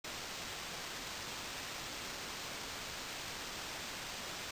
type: noise with sample-and-hold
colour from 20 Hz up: violet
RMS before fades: -44 dBFS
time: 0.04-4.51 s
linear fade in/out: 5 ms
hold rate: 11025 Hz
effects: resampled to 32000 Hz